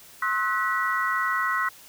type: tone cluster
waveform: sine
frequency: 1069 / 1291 / 1487 / 1941 Hz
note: C6 / E6 / F#6 / B6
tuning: +37 / -37 / +8 / -31 cents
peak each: -28 dBFS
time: 0.22-1.69 s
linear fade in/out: 5 ms
effects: white hiss -49 dBFS RMS until 1.88 s